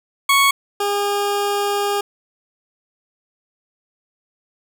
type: tone pair in turn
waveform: 20% pulse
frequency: 1108.7 / 406.3 Hz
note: C#6 / G#4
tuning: 0 / -38 cents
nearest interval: octave + perfect fourth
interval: 1738 cents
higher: first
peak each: -7 / -13 dBFS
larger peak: first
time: 0.29-0.51 / 0.8-2.01 s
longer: second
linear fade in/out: 5 ms
effects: none